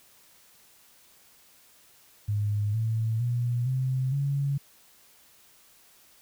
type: tone with pitch steps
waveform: sine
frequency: 103.83 / 111.93 / 120.66 / 130.06 / 140.21 Hz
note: G#2 / A2 / B2 / C3 / C#3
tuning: 0 / +30 / -40 / -10 / +20 cents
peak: -24 dBFS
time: 2.28-4.58 s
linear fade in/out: 10 ms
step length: 460 ms
effects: white hiss -58 dBFS RMS until 6.21 s